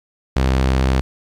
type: tone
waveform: sawtooth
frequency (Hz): 65.41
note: C2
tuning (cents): 0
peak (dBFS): -10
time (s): 0.36-1.01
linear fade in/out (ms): 5
effects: low-pass 6000 Hz 12 dB/octave + 8-bit